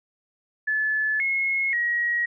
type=tone with pitch steps; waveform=sine; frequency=1729 / 2168 / 1900 Hz; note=A6 / C#7 / A#6; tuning=-31 / -39 / +33 cents; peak=-21 dBFS; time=0.67-2.26 s; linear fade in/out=10 ms; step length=530 ms; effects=none